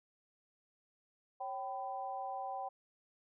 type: tone with amplitude modulation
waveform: sine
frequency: 775 Hz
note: G5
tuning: 20 cents flat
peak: -34 dBFS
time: 1.4-2.69 s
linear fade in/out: 10 ms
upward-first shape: sine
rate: 226 Hz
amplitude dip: 90%
effects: none